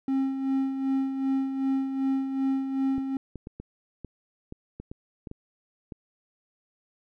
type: tone with tremolo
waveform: triangle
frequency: 268.4 Hz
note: C4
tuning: 44 cents sharp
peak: -20 dBFS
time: 0.08-3.17 s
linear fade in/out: 2 ms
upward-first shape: sine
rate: 2.6 Hz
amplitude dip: 55%
type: clicks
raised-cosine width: 3 ms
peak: -25 dBFS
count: 11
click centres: 2.981 / 3.357 / 3.471 / 3.6 / 4.047 / 4.524 / 4.8 / 4.915 / 5.272 / 5.314 / 5.922 s
effects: none